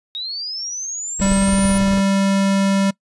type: linear sweep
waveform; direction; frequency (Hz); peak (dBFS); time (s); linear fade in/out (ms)
sine; up; 3729 to 9760; -24; 0.15-1.78; 0
type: noise with tremolo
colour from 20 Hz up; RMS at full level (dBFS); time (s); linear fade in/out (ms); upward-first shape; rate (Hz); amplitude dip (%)
brown; -24; 1.19-2.01; 5; square; 18; 50
type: tone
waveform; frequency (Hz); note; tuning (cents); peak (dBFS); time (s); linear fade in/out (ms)
square; 195.8; G3; -2; -15; 1.21-2.91; 10
effects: noise-tail reverb RT60 0.1 s tail -23 dB re dry + resampled to 24000 Hz